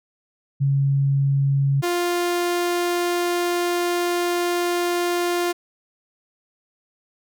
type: tone pair in turn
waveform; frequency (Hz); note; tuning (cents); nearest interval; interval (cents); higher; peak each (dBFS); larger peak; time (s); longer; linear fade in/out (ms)
sine / sawtooth; 138.59 / 350.2; C#3 / F4; 0 / +5; octave + major third; 1605; second; -16; neither; 0.6-1.82 / 1.82-5.53; second; 20
effects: none